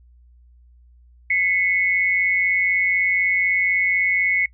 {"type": "tone pair together", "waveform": "sine", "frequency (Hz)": [2014, 2198], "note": ["B6", "C#7"], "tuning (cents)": [33, -15], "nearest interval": "major second", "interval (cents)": 152, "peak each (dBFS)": [-21, -18], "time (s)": [1.3, 4.46], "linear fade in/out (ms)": 5, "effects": ["noise-tail reverb RT60 0.1 s tail -23 dB re dry", "added 60 Hz sine -48 dBFS peak until 4.53 s"]}